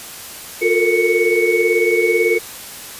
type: tone cluster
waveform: sine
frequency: 356.8 / 444.1 / 462.2 / 2221 Hz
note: F4 / A4 / A#4 / C#7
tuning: +37 / +16 / -15 / +3 cents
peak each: -18 dBFS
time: 0.61-2.39 s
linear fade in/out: 20 ms
effects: white hiss -33 dBFS RMS until 2.99 s + resampled to 32000 Hz